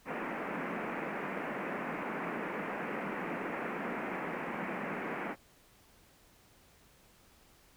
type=band-pass noise; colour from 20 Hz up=pink; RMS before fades=-38 dBFS; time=0.05-5.36 s; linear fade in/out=50 ms; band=170 to 2400 Hz; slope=48 dB/octave; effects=pink hiss -63 dBFS RMS until 7.76 s